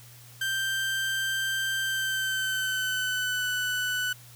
30% pulse tone with pitch glide, 1568 to 1492 Hz, G6 to F#6, 0 to +14 cents, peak -24 dBFS, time 0.41-4.13 s, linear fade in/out 5 ms, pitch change -86 cents, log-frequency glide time 1.81-3.47 s, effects added 120 Hz sine -50 dBFS peak until 4.35 s + white hiss -52 dBFS RMS until 4.35 s

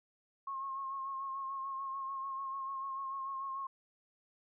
sine tone with vibrato, 1080 Hz, C#6, 45 cents flat, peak -37 dBFS, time 0.47-3.67 s, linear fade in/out 5 ms, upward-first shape sine, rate 6.8 Hz, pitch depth 31 cents each way, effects none

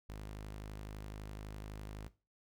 sawtooth tone, 51.9 Hz, G#1, in tune, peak -40 dBFS, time 0.09-2.08 s, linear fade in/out 0 ms, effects noise-tail reverb RT60 0.3 s tail -17 dB re dry

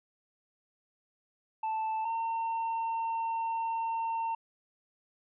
triangle tone pair in turn, 880 / 909.5 Hz, A5 / A#5, 0 / -43 cents, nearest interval minor second, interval 57 cents, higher second, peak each -28 / -28 dBFS, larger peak neither, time 1.63-2.05 / 2.05-4.35 s, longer second, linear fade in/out 5 ms, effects resampled to 8000 Hz

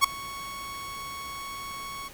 sawtooth tone with ADSR envelope, 1108.7 Hz, C#6, in tune, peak -10 dBFS, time 0.01-2.09 s, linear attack 32 ms, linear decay 4 ms, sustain -22 dB, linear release 18 ms, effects pink hiss -47 dBFS RMS until 2.13 s

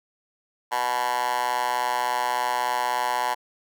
10% pulse tone with high-pass filter, 123.47 Hz, B2, in tune, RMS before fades -25 dBFS, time 0.71-3.35 s, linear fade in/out 20 ms, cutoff 940 Hz, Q 5.5, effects none

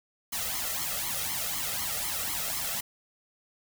white noise with flanger, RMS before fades -32 dBFS, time 0.32-2.81 s, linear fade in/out 10 ms, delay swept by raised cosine 0.94 to 1.58 ms, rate 4 Hz, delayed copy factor +0.85, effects none

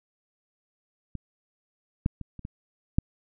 clicks, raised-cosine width 5 ms, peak -22 / -11 / -24 / -28 / -23 / -8 dBFS, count 6, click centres 1.153 / 2.061 / 2.213 / 2.393 / 2.451 / 2.985 s, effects none

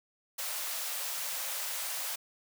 white high-pass noise, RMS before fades -36 dBFS, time 0.38-2.16 s, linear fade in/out 10 ms, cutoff 500 Hz, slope 96 dB/octave, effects none

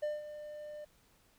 triangle tone with ADSR envelope, 599 Hz, D5, 34 cents sharp, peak -29 dBFS, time 0.02-0.85 s, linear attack 14 ms, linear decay 180 ms, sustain -12 dB, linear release 10 ms, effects pink hiss -68 dBFS RMS until 1.38 s

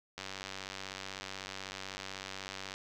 click train, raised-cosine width 0.2 ms, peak -23 dBFS, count 247, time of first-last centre 0.18-2.74 s, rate 96.1 Hz, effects none

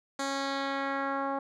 10% pulse tone with low-pass filter sweep, 274.6 Hz, C#4, 16 cents flat, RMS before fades -32 dBFS, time 0.19-1.39 s, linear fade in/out 5 ms, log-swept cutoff 7600 to 930 Hz, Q 1.4, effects none

